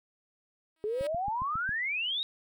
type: tone with exponential growth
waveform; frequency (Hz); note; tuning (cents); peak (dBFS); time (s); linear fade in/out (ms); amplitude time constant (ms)
5% pulse; 320.1; D#4; +49; -28; 0.76-1.07; 2; 67
type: exponential sweep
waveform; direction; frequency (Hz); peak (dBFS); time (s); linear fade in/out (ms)
sine; up; 408.5 to 3845; -29; 0.84-2.23; 0
type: click train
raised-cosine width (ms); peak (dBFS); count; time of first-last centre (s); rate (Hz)
5; -29; 6; 1.01-1.692; 7.33
effects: none